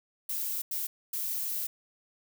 violet noise bursts at uneven times, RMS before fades -33 dBFS, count 3, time 0.29-0.62 / 0.71-0.87 / 1.13-1.67 s, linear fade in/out 5 ms, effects none

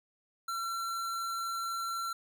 square tone, 1356 Hz, E6, 49 cents sharp, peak -34 dBFS, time 0.48-2.13 s, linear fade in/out 5 ms, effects none

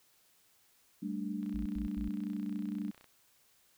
sine chord, G suspended second, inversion none, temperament equal, 196 / 220 / 293.7 Hz, G3 / A3 / D4, 0 / 0 / 0 cents, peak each -38 / -39 / -40 dBFS, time 1.02-2.91 s, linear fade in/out 10 ms
click train, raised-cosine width 0.3 ms, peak -40 dBFS, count 51, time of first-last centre 1.43-3.043 s, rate 31 Hz
sine tone bursts, 55.2 Hz, A1, 6 cents sharp, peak -38 dBFS, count 3, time 1.54-2.088 s, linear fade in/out 5 ms, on 120 ms, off 94 ms
effects white hiss -68 dBFS RMS until 3.77 s

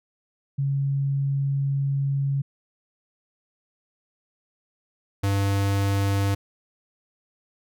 sine / square tone pair in turn, 138.59 / 99.15 Hz, C#3 / G2, 0 / +20 cents, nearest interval tritone, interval 580 cents, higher first, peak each -21 dBFS, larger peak neither, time 0.58-2.42 / 5.23-6.35 s, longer first, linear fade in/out 10 ms, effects none

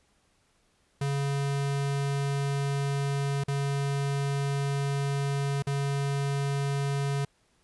square tone with dropouts, 140 Hz, C#3, 18 cents sharp, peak -27 dBFS, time 1.01-7.25 s, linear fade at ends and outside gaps 5 ms, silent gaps 3.438-3.481 / 5.624-5.669 s, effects pink hiss -68 dBFS RMS until 7.63 s + resampled to 24000 Hz

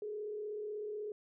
sine tone with frequency modulation, 421.6 Hz, G#4, 26 cents sharp, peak -38 dBFS, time 0.02-1.12 s, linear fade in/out 2 ms, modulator 36.2 Hz, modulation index 0.44, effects none

